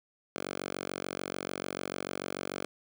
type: tone with high-pass filter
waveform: 5% pulse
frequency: 46.82 Hz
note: F#1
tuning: 21 cents sharp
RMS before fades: -38 dBFS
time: 0.36-2.65 s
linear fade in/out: 0 ms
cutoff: 260 Hz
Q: 0.58
effects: none